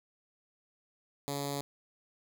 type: tone with notch filter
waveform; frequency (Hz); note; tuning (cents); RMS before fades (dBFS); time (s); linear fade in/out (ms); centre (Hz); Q
5% pulse; 141.5; C#3; +36; -36; 1.28-1.61; 0; 1500; 0.64
effects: none